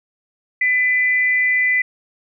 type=tone pair together; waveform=sine; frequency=2005 / 2368 Hz; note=B6 / D7; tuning=+26 / +14 cents; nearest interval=minor third; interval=288 cents; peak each=-14 / -25 dBFS; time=0.61-1.82 s; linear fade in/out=5 ms; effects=none